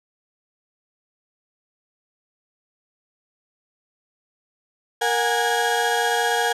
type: tone cluster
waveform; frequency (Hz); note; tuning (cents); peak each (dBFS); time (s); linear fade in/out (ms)
35% pulse; 466.5 / 728 / 819 / 1653; A#4 / F#5 / G#5 / G#6; +1 / -28 / -24 / -9; -23; 5.01-6.53; 10
effects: low-pass 11000 Hz 12 dB/octave